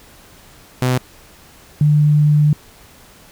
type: tone pair in turn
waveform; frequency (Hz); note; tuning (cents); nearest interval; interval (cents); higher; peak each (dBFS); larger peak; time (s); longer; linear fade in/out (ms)
sawtooth / sine; 126.9 / 149.19; B2 / D3; +47 / +28; minor third; 281; second; -10 / -9; second; 0.82-0.98 / 1.81-2.53; second; 2
effects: pink hiss -45 dBFS RMS until 3.31 s